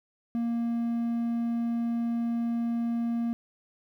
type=tone; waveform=triangle; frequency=233.7 Hz; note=A#3; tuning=5 cents sharp; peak=-24 dBFS; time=0.35-3.33 s; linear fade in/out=0 ms; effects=11-bit